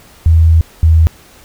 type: tone pair in turn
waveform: sine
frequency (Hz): 81.4 / 80.7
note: E2 / E2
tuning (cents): -21 / -36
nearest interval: unison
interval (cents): 15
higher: first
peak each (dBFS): -4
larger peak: neither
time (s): 0.26-0.61 / 0.83-1.07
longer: first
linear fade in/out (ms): 0
effects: pink hiss -42 dBFS RMS until 1.44 s